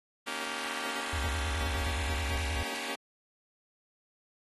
5% pulse chord, Eb dominant seventh, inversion second, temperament just, 233.3 / 280 / 311.1 / 388.9 Hz, Bb3 / Db4 / Eb4 / G4, +2 / +18 / 0 / -14 cents, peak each -29 / -28 / -34 / -29 dBFS, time 0.26-2.96 s, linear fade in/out 20 ms
sine tone with vibrato, 73.42 Hz, D2, in tune, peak -31 dBFS, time 1.13-2.63 s, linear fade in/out 0 ms, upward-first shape square, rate 9.5 Hz, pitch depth 190 cents each way
effects AAC 32 kbps

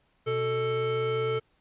square tone pair together, 124 / 442.2 Hz, B2 / A4, +7 / +9 cents, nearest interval octave + minor seventh, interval 2202 cents, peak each -34 / -27 dBFS, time 0.26-1.4 s, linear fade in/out 20 ms, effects pink hiss -69 dBFS RMS until 1.6 s + resampled to 8000 Hz

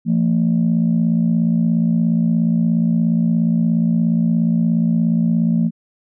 sine tone pair together, 170.21 / 227.2 Hz, F3 / A#3, -44 / -44 cents, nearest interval perfect fourth, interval 500 cents, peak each -15 dBFS, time 0.05-5.71 s, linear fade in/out 50 ms, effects tanh soft clip ceiling -8 dBFS

